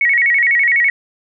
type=tone with vibrato; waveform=sine; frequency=2052 Hz; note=C7; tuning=34 cents flat; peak=-10 dBFS; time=0.01-0.9 s; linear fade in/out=2 ms; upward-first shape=square; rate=12 Hz; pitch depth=130 cents each way; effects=none